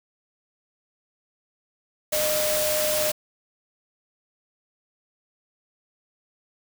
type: tone in noise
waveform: sine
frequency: 610 Hz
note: D#5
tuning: 34 cents flat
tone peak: -24 dBFS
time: 2.12-3.12 s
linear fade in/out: 10 ms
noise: white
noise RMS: -26 dBFS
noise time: 2.12-3.12 s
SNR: -1 dB
effects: none